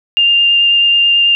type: tone with vibrato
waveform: sine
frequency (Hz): 2800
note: F7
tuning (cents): +4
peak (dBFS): -7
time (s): 0.17-1.35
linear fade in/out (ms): 0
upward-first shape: triangle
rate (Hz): 9.2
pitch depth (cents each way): 10
effects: none